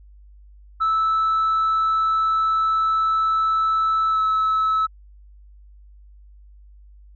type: tone with pitch glide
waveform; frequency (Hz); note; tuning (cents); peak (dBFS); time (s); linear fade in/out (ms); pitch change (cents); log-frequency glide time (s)
sine; 1312 to 1299.9; E6 to E6; -9 to -25; -15; 0.8-4.87; 20; -16; 4.1-4.19
effects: tanh soft clip ceiling -15 dBFS + added 50 Hz sine -44 dBFS peak until 7.15 s